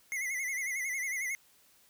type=tone with vibrato; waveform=square; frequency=2078 Hz; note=C7; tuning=12 cents flat; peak=-33 dBFS; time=0.12-1.35 s; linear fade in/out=0 ms; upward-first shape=sine; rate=11 Hz; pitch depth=96 cents each way; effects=white hiss -64 dBFS RMS until 1.89 s